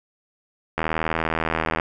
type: click train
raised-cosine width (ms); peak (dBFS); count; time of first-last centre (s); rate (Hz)
0.5; -7; 83; 0.78-1.799; 80.5
effects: none